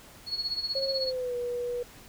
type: tone with tremolo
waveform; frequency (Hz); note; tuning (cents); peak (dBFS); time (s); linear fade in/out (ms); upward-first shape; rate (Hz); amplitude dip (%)
sine; 4354; C#8; -32; -26; 0.26-1.13; 50; sine; 16; 75
type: tone with pitch glide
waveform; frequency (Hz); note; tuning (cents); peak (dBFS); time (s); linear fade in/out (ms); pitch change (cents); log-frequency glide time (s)
sine; 542 to 485.7; C#5 to B4; -39 to -29; -29; 0.75-1.83; 5; -190; 0.91-1.36
effects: pink hiss -51 dBFS RMS until 2.08 s